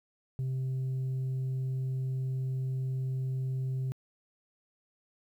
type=tone; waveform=sine; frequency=130.81 Hz; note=C3; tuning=in tune; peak=-27 dBFS; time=0.39-3.92 s; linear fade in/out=0 ms; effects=tanh soft clip ceiling -29 dBFS + 11-bit